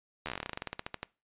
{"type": "slowing click train", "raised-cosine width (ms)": 0.3, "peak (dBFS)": -19, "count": 21, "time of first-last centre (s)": [0.26, 1.03], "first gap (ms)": 12, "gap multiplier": 1.11, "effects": ["noise-tail reverb RT60 0.3 s tail -22 dB re dry", "resampled to 8000 Hz"]}